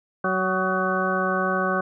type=harmonic tone with a mistuned harmonic; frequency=187.4 Hz; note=F#3; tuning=22 cents sharp; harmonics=1 / 2 / 3 / 4 / 6 / 7 / 8; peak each=-28 / -29 / -28 / -30 / -27 / -31 / -27 dBFS; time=0.24-1.81 s; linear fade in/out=5 ms; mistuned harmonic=7; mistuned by=-73 cents; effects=none

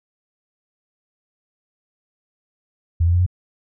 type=tone with pitch steps; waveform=sine; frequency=83.7 / 86 / 88.37 / 90.8 Hz; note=E2 / F2 / F2 / F#2; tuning=+27 / -26 / +21 / -32 cents; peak=-13 dBFS; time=3-3.264 s; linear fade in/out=10 ms; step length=66 ms; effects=none

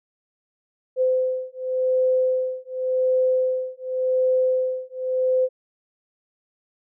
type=beating tone pair; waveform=sine; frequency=513 / 513.89 Hz; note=C5 / C5; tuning=-34 / -31 cents; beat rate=0.89 Hz; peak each=-22 dBFS; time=0.96-5.49 s; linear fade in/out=50 ms; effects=none

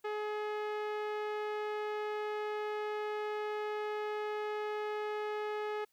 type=tone with low-pass filter; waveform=sawtooth; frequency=422.4 Hz; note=G#4; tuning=29 cents sharp; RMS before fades=-37 dBFS; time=0.04-5.85 s; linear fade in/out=10 ms; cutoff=2300 Hz; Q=0.77; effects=white hiss -75 dBFS RMS until 5.92 s

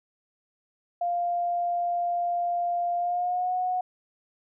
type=tone with pitch glide; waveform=sine; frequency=698.5 to 732 Hz; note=F5 to F#5; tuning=0 to -19 cents; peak=-24 dBFS; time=1.01-3.81 s; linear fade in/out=5 ms; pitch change=+81 cents; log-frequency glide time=2.97-3.53 s; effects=none

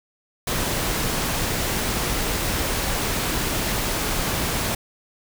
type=noise; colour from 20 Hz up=pink; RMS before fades=-24 dBFS; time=0.47-4.75 s; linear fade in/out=5 ms; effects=none

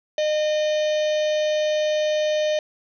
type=harmonic tone; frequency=610 Hz; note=D#5; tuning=34 cents flat; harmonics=1 / 3 / 4 / 5 / 6 / 7 / 8 / 9 / 10; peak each=-19 / -35 / -37 / -35 / -36 / -42 / -48 / -50 / -41 dBFS; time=0.18-2.59 s; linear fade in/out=2 ms; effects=none

